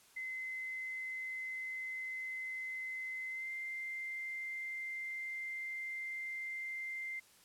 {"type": "tone with pitch glide", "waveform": "sine", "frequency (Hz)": [2052, 2089], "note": ["C7", "C7"], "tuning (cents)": [-34, -3], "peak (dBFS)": -39, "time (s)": [0.16, 7.2], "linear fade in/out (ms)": 10, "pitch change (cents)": 31, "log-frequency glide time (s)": [3.28, 3.5], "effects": ["white hiss -64 dBFS RMS until 7.44 s", "low-pass 12000 Hz 12 dB/octave"]}